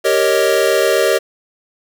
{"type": "chord", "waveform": "square", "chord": "Eb dominant seventh", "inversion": "first", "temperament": "equal", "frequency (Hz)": [392, 466.2, 554.4, 622.3], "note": ["G4", "Bb4", "Db5", "Eb5"], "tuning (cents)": [0, 0, 0, 0], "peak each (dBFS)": -18, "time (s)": [0.04, 1.19], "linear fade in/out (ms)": 20, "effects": []}